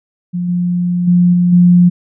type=tone with level steps; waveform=sine; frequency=176.8 Hz; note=F3; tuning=22 cents sharp; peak=-15 / -12 / -6 / -8 / -4 dBFS; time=0.33-1.9 s; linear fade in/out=20 ms; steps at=0.48 / 1.07 / 1.33 / 1.52 s; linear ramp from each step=10 ms; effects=none

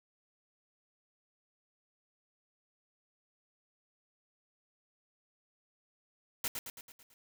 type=noise with echo; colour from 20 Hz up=white; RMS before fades=-34 dBFS; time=6.44-6.48 s; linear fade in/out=2 ms; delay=110 ms; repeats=6; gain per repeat=-5 dB; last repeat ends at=7.14 s; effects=none

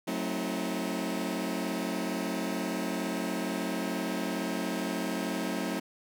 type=chord; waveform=sawtooth; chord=F# diminished seventh; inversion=none; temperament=just; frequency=185 / 222 / 266.4 / 319.7 Hz; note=F#3 / A3 / C4 / Eb4; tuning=0 / +16 / +31 / +47 cents; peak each=-32 dBFS; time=0.07-5.8 s; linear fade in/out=10 ms; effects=none

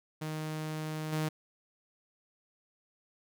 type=tone with level steps; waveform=sawtooth; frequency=155.56 Hz; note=D#3; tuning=in tune; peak=-31 / -26 dBFS; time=0.21-1.29 s; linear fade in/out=10 ms; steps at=1.12 s; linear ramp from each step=10 ms; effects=none

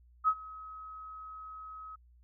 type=tone with ADSR envelope; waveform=sine; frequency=1276 Hz; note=D#6; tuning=43 cents sharp; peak=-21 dBFS; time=0.24-1.96 s; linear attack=39 ms; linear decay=60 ms; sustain=-22 dB; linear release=11 ms; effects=added 60 Hz sine -58 dBFS peak until 2.23 s

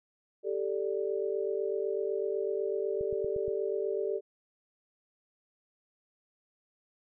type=chord; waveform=sine; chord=G suspended second; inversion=none; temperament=equal; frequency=392 / 440 / 587.3 Hz; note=G4 / A4 / D5; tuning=0 / 0 / 0 cents; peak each=-32 / -33 / -37 dBFS; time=0.43-4.21 s; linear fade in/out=50 ms
type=click train; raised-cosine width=5 ms; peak=-33 dBFS; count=5; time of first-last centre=3.01-3.481 s; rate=8.5 Hz
effects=none

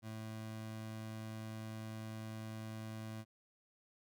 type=tone; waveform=25% pulse; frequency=110 Hz; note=A2; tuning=in tune; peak=-40 dBFS; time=0.02-3.25 s; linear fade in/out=50 ms; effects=none

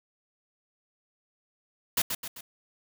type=noise with echo; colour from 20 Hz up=white; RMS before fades=-25 dBFS; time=1.97-2.02 s; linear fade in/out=5 ms; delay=130 ms; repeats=3; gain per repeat=-6 dB; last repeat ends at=2.41 s; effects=none

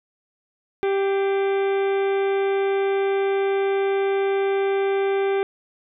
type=harmonic tone with a mistuned harmonic; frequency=392.5 Hz; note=G4; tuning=2 cents sharp; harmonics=1 / 2 / 3 / 4 / 5 / 6 / 7 / 8 / 9; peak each=-19 / -29 / -37 / -35 / -39 / -37 / -48 / -48 / -45 dBFS; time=0.83-5.43 s; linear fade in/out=0 ms; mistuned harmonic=5; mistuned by=+64 cents; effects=none

